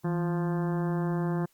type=harmonic tone with a mistuned harmonic; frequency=174.61 Hz; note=F3; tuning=in tune; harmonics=1 / 2 / 3 / 4 / 5 / 6 / 7 / 8 / 9 / 10; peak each=-27 / -33 / -42 / -41 / -43 / -43 / -48 / -51 / -48 / -52 dBFS; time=0.04-1.46 s; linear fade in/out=10 ms; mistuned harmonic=1; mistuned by=-90 cents; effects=white hiss -67 dBFS RMS until 1.53 s + Opus 48 kbps